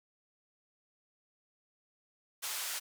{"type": "band-pass noise", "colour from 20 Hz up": "white", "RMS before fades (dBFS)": -38, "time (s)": [2.42, 2.8], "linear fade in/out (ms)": 20, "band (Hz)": [830, 12000], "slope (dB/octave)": 12, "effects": []}